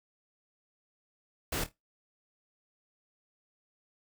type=noise with echo; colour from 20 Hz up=pink; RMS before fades=-33 dBFS; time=1.52-1.64 s; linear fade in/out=5 ms; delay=26 ms; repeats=3; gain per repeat=-12 dB; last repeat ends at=1.718 s; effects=noise-tail reverb RT60 0.2 s tail -22 dB re dry